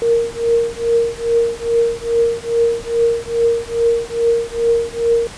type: tone with tremolo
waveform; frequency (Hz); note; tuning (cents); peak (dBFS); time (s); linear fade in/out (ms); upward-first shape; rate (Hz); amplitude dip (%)
sine; 465.7; A#4; -2; -9; 0.02-5.27; 0; triangle; 2.4; 100
effects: pink hiss -34 dBFS RMS until 5.37 s + resampled to 22050 Hz